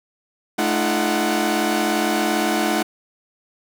sawtooth tone cluster, 216.6 / 304.6 / 342.1 / 742 Hz, A3 / D#4 / F4 / F#5, -27 / -37 / -36 / +5 cents, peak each -20 dBFS, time 0.58-2.83 s, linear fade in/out 10 ms, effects none

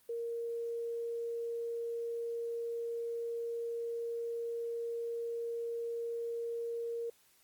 sine tone, 466.2 Hz, A#4, in tune, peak -35 dBFS, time 0.09-7.1 s, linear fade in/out 5 ms, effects white hiss -67 dBFS RMS until 7.43 s + Opus 32 kbps

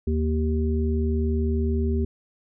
harmonic tone, 77.78 Hz, D#2, in tune, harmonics 1 / 3 / 5, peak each -22 / -27 / -29 dBFS, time 0.07-2.05 s, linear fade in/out 5 ms, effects none

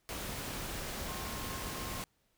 sine tone in noise, 1068 Hz, C6, 35 cents sharp, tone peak -47 dBFS, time 1.08-2.02 s, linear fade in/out 0 ms, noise pink, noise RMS -40 dBFS, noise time 0.09-2.04 s, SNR -10 dB, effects pink hiss -75 dBFS RMS until 2.37 s

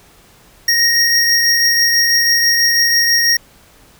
square tone pair together, 1864.7 / 5588 Hz, A#6 / F8, 0 / 0 cents, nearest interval octave + perfect fifth, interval 1900 cents, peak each -15 / -13 dBFS, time 0.68-3.37 s, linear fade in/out 5 ms, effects pink hiss -47 dBFS RMS until 3.99 s

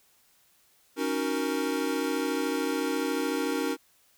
square chord, D# minor seventh, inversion third, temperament equal, 277.2 / 311.1 / 370 / 466.2 Hz, C#4 / D#4 / F#4 / A#4, 0 / 0 / 0 / 0 cents, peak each -32 / -33 / -35 / -33 dBFS, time 0.96-3.77 s, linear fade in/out 50 ms, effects white hiss -64 dBFS RMS until 4.17 s

